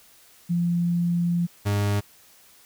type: tone pair in turn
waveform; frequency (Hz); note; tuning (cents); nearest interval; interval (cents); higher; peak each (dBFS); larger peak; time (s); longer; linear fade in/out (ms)
sine / 40% pulse; 172.8 / 102.1; F3 / G#2; -18 / -29; major sixth; 911; first; -20; neither; 0.49-1.47 / 1.65-2.01; first; 20
effects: white hiss -54 dBFS RMS until 2.65 s